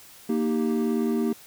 triangle chord, Eb major, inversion second, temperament equal, 233.1 / 311.1 / 392 Hz, Bb3 / Eb4 / G4, 0 / 0 / 0 cents, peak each -22 / -27 / -26 dBFS, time 0.29-1.33 s, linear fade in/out 5 ms, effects white hiss -49 dBFS RMS until 1.46 s

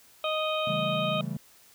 harmonic tone, 622.3 Hz, D#5, in tune, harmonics 1 / 2 / 4 / 5 / 6, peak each -29 / -32 / -35 / -36 / -37 dBFS, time 0.24-1.21 s, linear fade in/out 2 ms
triangle chord, A dominant seventh, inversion first, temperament equal with one note detuned, 138.59 / 164.81 / 196 / 220.6 Hz, C#3 / E3 / G3 / A3, 0 / 0 / 0 / +5 cents, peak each -34 / -33 / -34 / -36 dBFS, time 0.67-1.37 s, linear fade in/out 5 ms
effects white hiss -57 dBFS RMS until 1.74 s

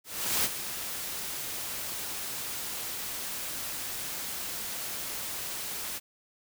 white noise with ADSR envelope, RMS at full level -26 dBFS, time 0.04-6 s, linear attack 400 ms, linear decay 41 ms, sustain -10 dB, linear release 32 ms, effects none

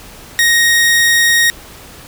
sawtooth tone, 1870 Hz, A#6, 5 cents sharp, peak -5 dBFS, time 0.39-1.5 s, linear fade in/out 0 ms, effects pink hiss -36 dBFS RMS until 2.07 s

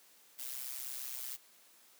blue noise with amplitude modulation, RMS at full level -39 dBFS, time 0.38-1.37 s, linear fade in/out 20 ms, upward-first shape sine, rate 129 Hz, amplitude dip 80%, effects white hiss -63 dBFS RMS until 1.99 s + high-pass 200 Hz 12 dB/octave

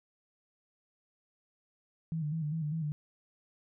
sine tone with vibrato, 155.56 Hz, D#3, in tune, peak -31 dBFS, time 2.12-2.92 s, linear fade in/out 0 ms, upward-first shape square, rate 5 Hz, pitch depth 71 cents each way, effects none

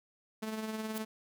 sawtooth tone with tremolo, 218.5 Hz, A3, 12 cents flat, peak -30 dBFS, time 0.42-1.05 s, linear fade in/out 10 ms, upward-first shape triangle, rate 19 Hz, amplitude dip 50%
blue noise with exponential growth, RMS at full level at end -36 dBFS, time 0.9-0.98 s, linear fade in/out 2 ms, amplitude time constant 16 ms
effects none

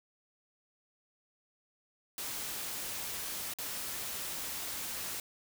white noise with dropouts, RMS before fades -39 dBFS, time 2.18-5.2 s, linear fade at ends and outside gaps 1 ms, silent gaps 3.537-3.586 s, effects none

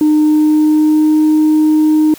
sine tone with pitch glide, 304.7 to 308.6 Hz, D#4 to D#4, -36 to -14 cents, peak -5 dBFS, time 0.01-2.14 s, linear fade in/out 2 ms, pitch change +22 cents, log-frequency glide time 0.18-1.24 s, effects tanh soft clip ceiling -5 dBFS + white hiss -37 dBFS RMS until 2.18 s

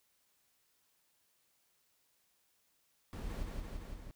brown noise with echo, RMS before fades -41 dBFS, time 3.13-3.43 s, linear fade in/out 0 ms, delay 170 ms, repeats 4, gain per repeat -2 dB, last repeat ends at 4.11 s, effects white hiss -75 dBFS RMS until 4.15 s

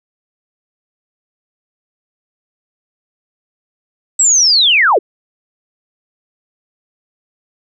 sine linear sweep, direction down, 7902 to 311.1 Hz, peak -7 dBFS, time 4.19-4.99 s, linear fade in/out 10 ms, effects none

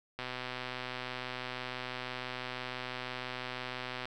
click train, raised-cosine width 0.3 ms, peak -22 dBFS, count 488, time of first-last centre 0.19-4.055 s, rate 126 Hz, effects none

